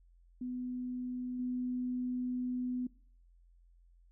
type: tone with level steps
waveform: sine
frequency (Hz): 250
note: B3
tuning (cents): +21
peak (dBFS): -36 / -33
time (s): 0.41-2.87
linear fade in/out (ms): 5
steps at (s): 1.39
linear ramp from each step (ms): 5
effects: noise-tail reverb RT60 0.5 s tail -22 dB re dry + added 43 Hz sine -60 dBFS peak until 4.11 s